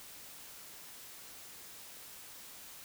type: silence
effects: white hiss -51 dBFS RMS until 2.84 s